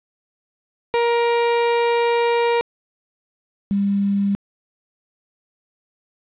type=tone pair in turn; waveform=30% pulse / sine; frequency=470.9 / 199.83 Hz; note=A#4 / G3; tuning=+18 / +34 cents; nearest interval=octave + minor third; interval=1484 cents; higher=first; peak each=-13 / -16 dBFS; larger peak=first; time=0.94-2.61 / 3.71-4.35 s; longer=first; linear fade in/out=0 ms; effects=resampled to 8000 Hz + 8-bit